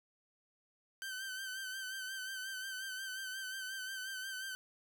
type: tone with vibrato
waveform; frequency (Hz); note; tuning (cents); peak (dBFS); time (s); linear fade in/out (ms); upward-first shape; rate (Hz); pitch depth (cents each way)
sawtooth; 1541; G6; -30; -37; 1.02-4.55; 0; sine; 5.6; 42
effects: none